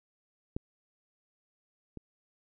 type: clicks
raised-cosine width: 3 ms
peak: -20 / -29 dBFS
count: 2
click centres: 0.565 / 1.973 s
effects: none